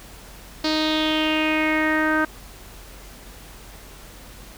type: tone with low-pass filter sweep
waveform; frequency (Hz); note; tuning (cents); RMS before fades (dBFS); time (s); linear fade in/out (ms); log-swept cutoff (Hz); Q
sawtooth; 311.1; D#4; 0; -21; 0.64-2.25; 5; 4500 to 1500; 5.3
effects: added 46 Hz sine -44 dBFS peak until 4.57 s + pink hiss -44 dBFS RMS until 4.57 s